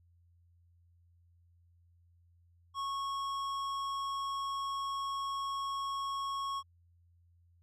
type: tone with tanh clipping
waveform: triangle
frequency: 1100 Hz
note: C#6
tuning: 14 cents flat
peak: -36 dBFS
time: 2.74-6.63 s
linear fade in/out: 50 ms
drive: 17 dB
effects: added 86 Hz sine -63 dBFS peak until 7.62 s